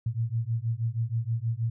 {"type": "beating tone pair", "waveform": "sine", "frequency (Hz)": [111.8, 118.1], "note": ["A2", "A#2"], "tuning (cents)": [28, 23], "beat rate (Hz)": 6.3, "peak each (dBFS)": -29, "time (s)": [0.06, 1.7], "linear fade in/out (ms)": 5, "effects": []}